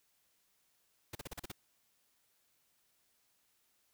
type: noise bursts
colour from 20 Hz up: pink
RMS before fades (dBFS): -43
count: 7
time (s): 1.13-1.518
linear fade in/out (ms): 5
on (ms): 22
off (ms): 39
effects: white hiss -75 dBFS RMS until 3.93 s